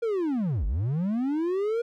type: linear two-way sweep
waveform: triangle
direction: down then up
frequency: 478.6 to 43.65 to 478.6 Hz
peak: -22 dBFS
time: 0.02-1.82 s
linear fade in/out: 10 ms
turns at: 0.66 s
effects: none